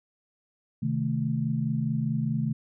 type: chord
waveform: sine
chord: A diminished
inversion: first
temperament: equal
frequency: 130.81 / 155.56 / 220 Hz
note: C3 / Eb3 / A3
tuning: 0 / 0 / 0 cents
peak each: -29 dBFS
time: 0.82-2.53 s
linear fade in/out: 10 ms
effects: none